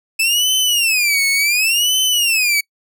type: tone with vibrato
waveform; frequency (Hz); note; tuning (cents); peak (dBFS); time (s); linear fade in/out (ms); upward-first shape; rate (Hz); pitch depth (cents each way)
sawtooth; 2593; E7; -29; -10; 0.19-2.61; 10; sine; 0.69; 280
effects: noise-tail reverb RT60 0.1 s tail -26 dB re dry